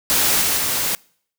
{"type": "noise with level steps", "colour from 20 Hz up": "white", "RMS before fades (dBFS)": [-17, -19, -21], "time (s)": [0.1, 0.95], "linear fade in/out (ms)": 0, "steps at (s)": [0.41, 0.57], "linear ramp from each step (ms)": 5, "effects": ["noise-tail reverb RT60 0.6 s tail -26 dB re dry"]}